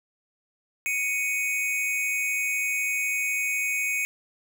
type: tone pair together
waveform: square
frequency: 2228 / 2496 Hz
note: C#7 / D#7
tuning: +8 / +5 cents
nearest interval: major second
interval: 197 cents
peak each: -28 dBFS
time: 0.86-4.05 s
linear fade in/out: 0 ms
effects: none